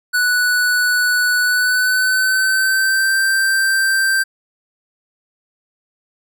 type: tone with pitch glide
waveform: square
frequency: 1480 to 1566.2 Hz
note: F#6 to G6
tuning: 0 to -2 cents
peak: -14 dBFS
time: 0.13-4.24 s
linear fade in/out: 20 ms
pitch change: +98 cents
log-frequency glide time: 1.41-3.16 s
effects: none